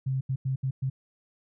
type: tone bursts at uneven times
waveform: sine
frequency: 132.5 Hz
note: C3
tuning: 22 cents sharp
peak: -25 dBFS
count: 5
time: 0.06-0.21 / 0.29-0.36 / 0.45-0.56 / 0.63-0.71 / 0.82-0.9 s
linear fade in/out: 10 ms
effects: none

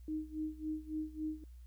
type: tone with tremolo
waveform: sine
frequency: 310.2 Hz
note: D#4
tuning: 5 cents flat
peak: -34 dBFS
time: 0.08-1.44 s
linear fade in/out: 2 ms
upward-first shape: sine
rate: 3.6 Hz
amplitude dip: 90%
effects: added 60 Hz sine -50 dBFS peak until 1.66 s + white hiss -75 dBFS RMS until 1.66 s

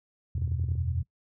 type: chord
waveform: sine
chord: E suspended second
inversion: none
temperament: equal with one note detuned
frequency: 82.41 / 93.47 / 123.47 Hz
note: E2 / F#2 / B2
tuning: 0 / +18 / 0 cents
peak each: -29 / -33 / -32 dBFS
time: 0.35-1.03 s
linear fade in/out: 5 ms
type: clicks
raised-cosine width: 3 ms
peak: -34 dBFS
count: 9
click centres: 0.38 / 0.42 / 0.477 / 0.518 / 0.596 / 0.641 / 0.687 / 0.717 / 0.754 s
effects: noise-tail reverb RT60 0.1 s tail -23 dB re dry

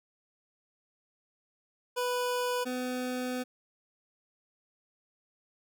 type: tone pair in turn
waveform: 25% pulse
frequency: 493.9 / 251.8 Hz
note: B4 / B3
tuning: 0 / +34 cents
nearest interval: octave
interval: 1166 cents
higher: first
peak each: -25 / -28 dBFS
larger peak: first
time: 1.96-2.65 / 2.65-3.44 s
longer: second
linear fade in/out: 20 ms
effects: none

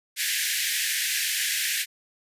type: high-pass noise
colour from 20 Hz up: pink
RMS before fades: -26 dBFS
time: 0.16-1.86 s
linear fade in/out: 50 ms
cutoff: 1600 Hz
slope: 96 dB/octave
effects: resampled to 32000 Hz

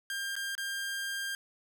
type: tone with dropouts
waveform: sawtooth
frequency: 1599 Hz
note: G6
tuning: 34 cents sharp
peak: -30 dBFS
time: 0.1-1.35 s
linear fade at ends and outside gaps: 1 ms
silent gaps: 0.355-0.364 / 0.552-0.579 s
effects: none

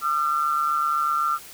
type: tone pair together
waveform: sine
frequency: 1208 / 1355.9 Hz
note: D6 / E6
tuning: +48 / +48 cents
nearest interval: major second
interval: 200 cents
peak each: -24 / -22 dBFS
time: 0.01-1.39 s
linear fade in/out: 50 ms
effects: white hiss -43 dBFS RMS until 1.53 s

